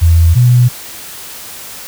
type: tone pair in turn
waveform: sine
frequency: 83.3 / 123.01 Hz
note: E2 / B2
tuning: +19 / -6 cents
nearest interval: perfect fifth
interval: 675 cents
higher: second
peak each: -4 dBFS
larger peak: neither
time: 0.01-0.35 / 0.35-0.69 s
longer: neither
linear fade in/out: 20 ms
effects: white hiss -29 dBFS RMS until 1.87 s